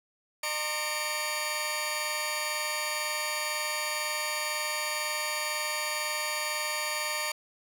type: tone cluster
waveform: 15% pulse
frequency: 606 / 920 / 1067 / 2310 Hz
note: D#5 / A#5 / C6 / D7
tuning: -46 / -23 / +34 / -29 cents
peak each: -29 / -30 / -33 / -26 dBFS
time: 0.43-7.32 s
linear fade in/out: 5 ms
effects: none

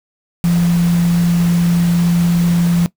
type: tone in noise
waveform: sine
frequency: 172 Hz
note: F3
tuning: 26 cents flat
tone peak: -10 dBFS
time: 0.44-2.86 s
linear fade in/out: 0 ms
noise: pink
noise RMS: -28 dBFS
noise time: 0.44-2.86 s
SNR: +15 dB
effects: noise-tail reverb RT60 0.1 s tail -18 dB re dry

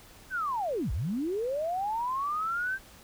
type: linear two-way sweep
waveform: sine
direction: down then up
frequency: 1586 to 46 to 1586 Hz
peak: -28 dBFS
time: 0.3-2.79 s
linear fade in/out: 50 ms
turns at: 0.92 s
effects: pink hiss -53 dBFS RMS until 3.03 s

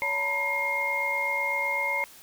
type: tone cluster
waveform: sine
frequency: 565 / 906 / 974 / 2133 Hz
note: C#5 / A#5 / B5 / C7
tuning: +33 / -50 / -24 / +33 cents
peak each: -35 / -34 / -34 / -26 dBFS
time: 0.02-2.04 s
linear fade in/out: 0 ms
effects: white hiss -50 dBFS RMS until 2.22 s

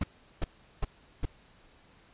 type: noise bursts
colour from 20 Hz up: brown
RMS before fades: -27 dBFS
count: 4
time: 0.01-1.254 s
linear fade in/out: 5 ms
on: 26 ms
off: 380 ms
effects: pink hiss -60 dBFS RMS until 2.13 s + resampled to 8000 Hz

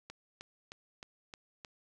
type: click train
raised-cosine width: 0.2 ms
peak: -28 dBFS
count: 6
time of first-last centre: 0.1-1.648 s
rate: 3.23 Hz
effects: none

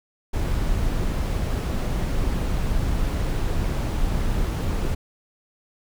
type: noise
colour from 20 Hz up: brown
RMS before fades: -23 dBFS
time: 0.33-4.95 s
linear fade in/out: 10 ms
effects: none

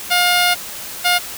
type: tone pair in turn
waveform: 10% pulse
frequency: 711 / 711 Hz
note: F5 / F5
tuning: +31 / +31 cents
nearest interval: unison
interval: 0 cents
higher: neither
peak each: -4 dBFS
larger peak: neither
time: 0.1-0.55 / 1.04-1.19 s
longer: first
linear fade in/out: 20 ms
effects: white hiss -30 dBFS RMS until 1.37 s

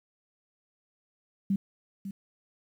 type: tone with echo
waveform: sine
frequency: 196 Hz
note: G3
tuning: in tune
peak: -23 dBFS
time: 1.5-1.56 s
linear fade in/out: 5 ms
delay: 550 ms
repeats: 1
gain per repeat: -11 dB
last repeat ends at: 2.11 s
effects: 10-bit

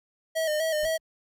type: tone with vibrato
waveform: square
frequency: 626 Hz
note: D#5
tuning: 10 cents sharp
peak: -25 dBFS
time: 0.35-0.98 s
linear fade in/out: 20 ms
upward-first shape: square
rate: 4 Hz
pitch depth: 51 cents each way
type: noise with exponential decay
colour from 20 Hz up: brown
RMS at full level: -40 dBFS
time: 0.83-1 s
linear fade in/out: 2 ms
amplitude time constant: 35 ms
effects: none

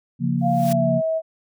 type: chord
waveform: sine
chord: Bb minor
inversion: first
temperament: equal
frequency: 138.59 / 174.61 / 233.1 Hz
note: Db3 / F3 / Bb3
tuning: 0 / 0 / 0 cents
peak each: -23 dBFS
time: 0.19-1.02 s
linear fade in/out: 50 ms
type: noise with exponential growth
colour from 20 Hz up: white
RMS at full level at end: -30 dBFS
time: 0.38-0.73 s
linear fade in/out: 5 ms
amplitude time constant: 76 ms
type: tone with pitch glide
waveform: sine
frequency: 698.5 to 644.2 Hz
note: F5 to E5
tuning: 0 to -40 cents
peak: -19 dBFS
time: 0.41-1.22 s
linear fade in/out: 50 ms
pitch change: -140 cents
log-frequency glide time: 0.57-0.94 s
effects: none

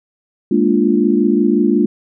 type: chord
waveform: sine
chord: Bb dominant seventh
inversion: third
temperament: equal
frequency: 207.7 / 233.1 / 293.7 / 349.2 Hz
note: Ab3 / Bb3 / D4 / F4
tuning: 0 / 0 / 0 / 0 cents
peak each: -16 dBFS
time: 0.51-1.86 s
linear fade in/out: 5 ms
effects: none

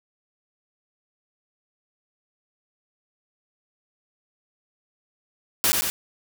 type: noise with echo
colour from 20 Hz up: white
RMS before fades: -20 dBFS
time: 5.64-5.72 s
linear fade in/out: 0 ms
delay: 90 ms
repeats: 2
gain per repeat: -3 dB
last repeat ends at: 5.9 s
effects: none

